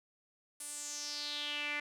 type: tone with band-pass filter sweep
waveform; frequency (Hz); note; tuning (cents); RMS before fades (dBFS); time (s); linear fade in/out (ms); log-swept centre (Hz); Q
sawtooth; 293.7; D4; 0; -40; 0.6-1.8; 5; 9900 to 2100; 4.5
effects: none